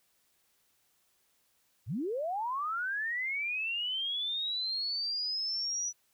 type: linear sweep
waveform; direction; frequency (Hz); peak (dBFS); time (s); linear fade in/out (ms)
sine; up; 80 to 5920; -31; 1.86-5.93; 50
effects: white hiss -72 dBFS RMS until 6.13 s